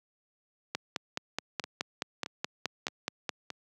two click trains, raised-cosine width 0.2 ms, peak -13 / -20 dBFS, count 13 / 4, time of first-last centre 0.75-3.292 / 1.64-3.503 s, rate 4.72 / 1.61 Hz, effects high-pass 150 Hz 12 dB/octave

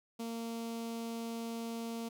sawtooth tone with notch filter, 230 Hz, A#3, 23 cents flat, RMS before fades -40 dBFS, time 0.19-2.09 s, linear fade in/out 10 ms, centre 1700 Hz, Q 1.2, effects none

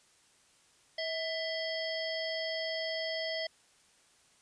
harmonic tone with a mistuned harmonic, 645 Hz, E5, 38 cents flat, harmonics 1 / 3 / 5 / 7 / 8, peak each -36 / -39 / -41 / -43 / -42 dBFS, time 0.98-3.47 s, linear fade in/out 5 ms, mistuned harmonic 3, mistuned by +52 cents, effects white hiss -65 dBFS RMS until 4.41 s + resampled to 22050 Hz

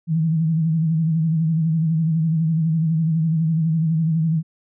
sine tone with vibrato, 161.1 Hz, E3, 39 cents flat, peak -16 dBFS, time 0.07-4.43 s, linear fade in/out 50 ms, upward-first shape sine, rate 12 Hz, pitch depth 63 cents each way, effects none

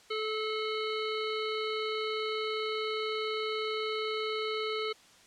harmonic tone, 433.8 Hz, A4, 25 cents flat, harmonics 1 / 3 / 5 / 7 / 9 / 10, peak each -33 / -38 / -40 / -41 / -43 / -43 dBFS, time 0.1-4.93 s, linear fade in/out 10 ms, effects white hiss -58 dBFS RMS until 5.26 s + low-pass 7000 Hz 12 dB/octave

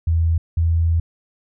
sine tone pair in turn, 82.41 / 82.89 Hz, E2 / E2, 0 / +10 cents, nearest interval unison, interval 10 cents, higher second, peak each -14 dBFS, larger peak neither, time 0.07-0.38 / 0.57-1 s, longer second, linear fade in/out 5 ms, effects none

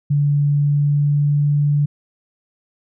sine tone with pitch glide, 144.5 to 145.67 Hz, D3 to D3, -28 to -14 cents, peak -13 dBFS, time 0.1-1.86 s, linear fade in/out 10 ms, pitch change +14 cents, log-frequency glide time 0.45-1.46 s, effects none

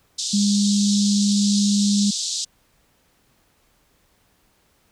pink band-pass noise, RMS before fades -26 dBFS, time 0.18-2.45 s, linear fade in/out 10 ms, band 3700 to 7900 Hz, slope 48 dB/octave
sine tone, 202.9 Hz, G#3, 40 cents flat, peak -16 dBFS, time 0.33-2.11 s, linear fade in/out 10 ms
effects pink hiss -62 dBFS RMS until 4.91 s

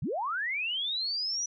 sine linear sweep, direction up, 92.5 to 5940 Hz, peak -29 dBFS, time 0.02-1.46 s, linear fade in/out 5 ms, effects none

